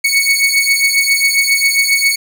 sawtooth beating tone pair, 2217 / 2224.4 Hz, C#7 / C#7, 0 / +5 cents, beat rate 7.4 Hz, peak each -10 dBFS, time 0.04-2.16 s, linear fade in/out 10 ms, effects none

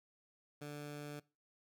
15% pulse tone, 146.83 Hz, D3, in tune, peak -38 dBFS, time 0.61-1.2 s, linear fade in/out 10 ms, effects noise-tail reverb RT60 0.3 s tail -22 dB re dry

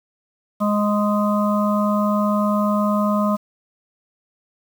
harmonic tone, 207.7 Hz, G#3, in tune, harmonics 1 / 3 / 5 / 6, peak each -18 / -23 / -25 / -26 dBFS, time 0.6-3.37 s, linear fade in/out 20 ms, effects 7-bit

